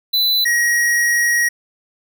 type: tone pair in turn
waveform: square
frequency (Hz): 3997 / 1895.1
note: B7 / A#6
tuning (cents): +20 / +28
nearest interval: octave + minor second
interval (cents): 1292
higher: first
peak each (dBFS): -14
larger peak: neither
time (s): 0.13-0.45 / 0.45-1.49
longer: second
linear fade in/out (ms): 10
effects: none